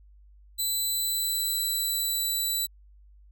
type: tone with pitch glide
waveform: 10% pulse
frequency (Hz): 4000 to 3968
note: B7 to B7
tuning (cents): +21 to +7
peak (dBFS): -19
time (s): 0.58-2.67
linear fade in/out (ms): 20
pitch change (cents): -14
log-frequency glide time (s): 0.91-2.26
effects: added 50 Hz sine -51 dBFS peak until 3.31 s